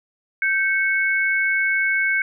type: tone pair together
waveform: sine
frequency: 1560 / 2206 Hz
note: G6 / C#7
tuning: -9 / -9 cents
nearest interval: tritone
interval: 600 cents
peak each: -20 / -20 dBFS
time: 0.42-2.22 s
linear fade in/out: 2 ms
effects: none